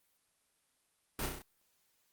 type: noise with echo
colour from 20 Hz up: pink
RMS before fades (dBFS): -37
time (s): 1.19-1.26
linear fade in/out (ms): 2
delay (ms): 32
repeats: 5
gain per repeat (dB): -3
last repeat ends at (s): 1.42
effects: white hiss -75 dBFS RMS until 2.12 s + Opus 32 kbps